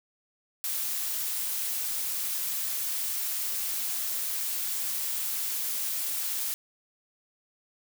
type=noise; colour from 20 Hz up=blue; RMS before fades=-31 dBFS; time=0.64-6.54 s; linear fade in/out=0 ms; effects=none